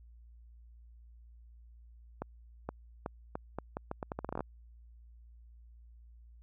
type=accelerating click train; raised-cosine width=1 ms; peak=-22 dBFS; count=17; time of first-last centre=2.22-4.407 s; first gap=470 ms; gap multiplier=0.79; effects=added 58 Hz sine -53 dBFS peak until 6.42 s